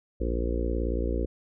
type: harmonic tone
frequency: 58.27 Hz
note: A#1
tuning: in tune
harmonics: 1 / 2 / 3 / 4 / 5 / 6 / 7 / 8 / 9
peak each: -27 / -42 / -42 / -37 / -36 / -35 / -38 / -36 / -38 dBFS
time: 0.2-1.26 s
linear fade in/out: 10 ms
effects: none